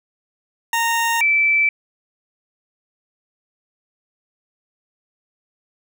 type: tone pair in turn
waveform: 20% pulse / sine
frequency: 924 / 2322 Hz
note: A#5 / D7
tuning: -16 / -20 cents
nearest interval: octave + major third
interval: 1596 cents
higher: second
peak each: -12 / -13 dBFS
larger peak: first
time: 0.73-1.21 / 1.21-1.69 s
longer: neither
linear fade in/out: 2 ms
effects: none